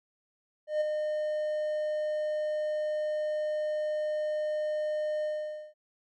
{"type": "tone with ADSR envelope", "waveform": "triangle", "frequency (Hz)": 609, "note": "D#5", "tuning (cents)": -37, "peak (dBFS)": -21, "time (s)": [0.67, 5.74], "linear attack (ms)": 140, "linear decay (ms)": 13, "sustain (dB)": -5, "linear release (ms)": 500, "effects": ["MP3 48 kbps"]}